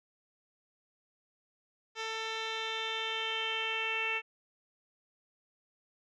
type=tone with low-pass filter sweep; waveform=10% pulse; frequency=445.3 Hz; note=A4; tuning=21 cents sharp; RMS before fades=-35 dBFS; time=1.95-4.22 s; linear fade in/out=50 ms; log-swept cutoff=4500 to 2600 Hz; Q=5.9; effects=none